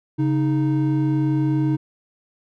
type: tone pair together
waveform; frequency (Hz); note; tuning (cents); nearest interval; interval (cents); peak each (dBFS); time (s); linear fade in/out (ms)
triangle; 138.53 / 310.7; C#3 / D#4; -1 / -2; octave + major second; 1399; -18; 0.18-1.77; 20
effects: none